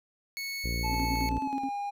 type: tone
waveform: 25% pulse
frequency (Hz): 2206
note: C#7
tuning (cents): -9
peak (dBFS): -30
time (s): 0.37-1.29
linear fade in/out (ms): 0
type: harmonic tone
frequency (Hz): 58.27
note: A#1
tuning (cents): 0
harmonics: 1 / 2 / 3 / 4 / 5 / 6 / 7 / 8 / 9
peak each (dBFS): -31 / -37 / -41 / -43 / -45 / -47 / -48 / -49 / -50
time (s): 0.64-1.39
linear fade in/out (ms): 5
type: tone with pitch glide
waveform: triangle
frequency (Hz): 869 to 810.8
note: A5 to G#5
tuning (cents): -22 to -42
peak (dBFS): -29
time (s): 0.83-1.91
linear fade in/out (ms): 20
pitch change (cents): -120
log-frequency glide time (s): 1.41-1.62
type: tone with tremolo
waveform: sine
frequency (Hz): 270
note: C#4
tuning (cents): -45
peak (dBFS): -30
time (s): 0.89-1.71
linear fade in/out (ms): 50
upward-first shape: square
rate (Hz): 9.4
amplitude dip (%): 80
effects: none